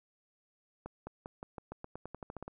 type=accelerating click train; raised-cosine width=1 ms; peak=-28 dBFS; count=15; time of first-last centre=0.86-2.48 s; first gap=210 ms; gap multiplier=0.9; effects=none